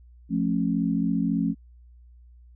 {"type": "chord", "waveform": "sine", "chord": "F augmented", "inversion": "none", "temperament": "just", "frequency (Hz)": [174.61, 218.3, 272.8], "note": ["F3", "A3", "C#4"], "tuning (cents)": [0, -13, -28], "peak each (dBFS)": -26, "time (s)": [0.29, 1.55], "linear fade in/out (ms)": 50, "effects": ["added 60 Hz sine -48 dBFS peak until 2.55 s"]}